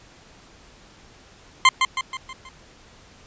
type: tone with echo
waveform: 20% pulse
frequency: 1046.5 Hz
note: C6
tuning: in tune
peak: -5 dBFS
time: 1.65-1.69 s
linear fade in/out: 2 ms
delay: 160 ms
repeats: 5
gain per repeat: -6 dB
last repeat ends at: 2.49 s
effects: pink hiss -50 dBFS RMS until 3.26 s + resampled to 16000 Hz